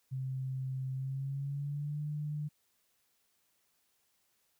sine tone with pitch glide, 131.5 to 149.32 Hz, C3 to D3, +9 to +29 cents, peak -34 dBFS, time 0.11-2.49 s, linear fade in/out 20 ms, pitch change +220 cents, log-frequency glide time 0.93-2.02 s, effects white hiss -75 dBFS RMS until 4.59 s

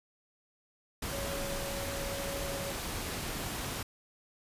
sine tone in noise, 556 Hz, C#5, 5 cents sharp, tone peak -39 dBFS, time 1.12-2.71 s, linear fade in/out 5 ms, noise pink, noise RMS -37 dBFS, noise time 1.02-3.83 s, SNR -5 dB, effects resampled to 32000 Hz

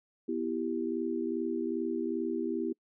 sine chord, E minor, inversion second, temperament equal, 246.9 / 329.6 / 392 Hz, B3 / E4 / G4, 0 / 0 / 0 cents, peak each -35 / -33 / -35 dBFS, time 0.28-2.73 s, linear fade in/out 10 ms, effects noise-tail reverb RT60 0.1 s tail -26 dB re dry

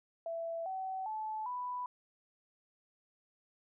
sine tone with pitch steps, 665 / 759.5 / 867.4 / 990.6 Hz, E5 / F#5 / A5 / B5, +15 / +45 / -25 / +5 cents, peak -36 dBFS, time 0.26-1.86 s, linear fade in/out 2 ms, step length 400 ms, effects none

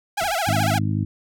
sawtooth tone with vibrato, 736 Hz, F#5, 9 cents flat, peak -17 dBFS, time 0.17-0.79 s, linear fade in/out 10 ms, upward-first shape sine, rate 14 Hz, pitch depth 220 cents each way
brown noise with exponential decay, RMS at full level -29 dBFS, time 0.21-0.43 s, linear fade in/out 2 ms, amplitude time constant 47 ms
harmonic tone, 51.91 Hz, G#1, in tune, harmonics 2 / 3 / 4 / 5 / 6, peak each -22 / -26 / -28 / -30 / -32 dBFS, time 0.47-1.05 s, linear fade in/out 10 ms
effects none

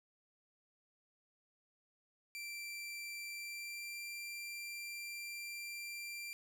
sawtooth tone with pitch glide, 2349 to 2365 Hz, D7 to D7, 0 to +12 cents, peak -40 dBFS, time 2.35-6.33 s, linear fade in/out 0 ms, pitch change +12 cents, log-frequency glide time 3.29-4.01 s, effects none

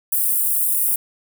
white high-pass noise, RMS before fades -19 dBFS, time 0.12-0.96 s, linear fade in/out 5 ms, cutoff 9000 Hz, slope 48 dB/octave, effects none

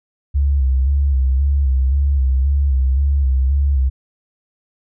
sine tone with vibrato, 67.8 Hz, C#2, 38 cents flat, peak -12 dBFS, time 0.34-3.9 s, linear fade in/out 20 ms, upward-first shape square, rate 1.9 Hz, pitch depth 59 cents each way, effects none

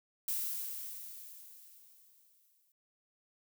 violet noise with exponential decay, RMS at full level -34 dBFS, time 0.28-2.72 s, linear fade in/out 2 ms, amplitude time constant 530 ms, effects none

